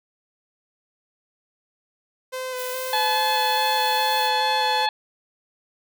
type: tone with vibrato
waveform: sawtooth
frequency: 510 Hz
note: C5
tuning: 44 cents flat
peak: -24 dBFS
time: 2.32-4.87 s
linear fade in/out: 20 ms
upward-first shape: square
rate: 2.4 Hz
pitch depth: 17 cents each way
type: noise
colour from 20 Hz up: blue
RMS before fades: -35 dBFS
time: 2.55-4.31 s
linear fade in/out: 50 ms
type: harmonic tone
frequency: 860 Hz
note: A5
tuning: 40 cents flat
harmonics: 1 / 2 / 3 / 4 / 5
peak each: -21 / -29 / -32 / -28 / -29 dBFS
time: 2.93-4.89 s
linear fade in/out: 2 ms
effects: none